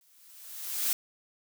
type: noise with exponential growth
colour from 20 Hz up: blue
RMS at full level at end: -26 dBFS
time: 0.01-0.93 s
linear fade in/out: 1 ms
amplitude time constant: 200 ms
effects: none